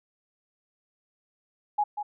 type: tone with echo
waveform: sine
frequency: 833 Hz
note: G#5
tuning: 5 cents sharp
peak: -21 dBFS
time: 1.78-1.84 s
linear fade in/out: 10 ms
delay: 190 ms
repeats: 1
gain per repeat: -8 dB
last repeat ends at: 2.03 s
effects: none